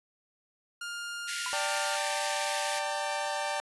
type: tone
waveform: sawtooth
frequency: 1408 Hz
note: F6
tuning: 14 cents sharp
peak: -32 dBFS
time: 0.81-1.96 s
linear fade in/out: 5 ms
type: high-pass noise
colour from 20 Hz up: pink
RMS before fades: -36 dBFS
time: 1.27-2.8 s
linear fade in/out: 20 ms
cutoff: 1700 Hz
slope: 96 dB/octave
type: tone with exponential decay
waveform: sine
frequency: 1003 Hz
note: B5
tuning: 26 cents sharp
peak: -32 dBFS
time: 1.46-1.58 s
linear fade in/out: 2 ms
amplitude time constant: 24 ms
type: chord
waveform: sawtooth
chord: D suspended fourth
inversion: none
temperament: equal with one note detuned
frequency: 587.3 / 784 / 898 Hz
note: D5 / G5 / A5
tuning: 0 / 0 / +35 cents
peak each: -31 dBFS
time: 1.53-3.6 s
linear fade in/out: 0 ms
effects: resampled to 24000 Hz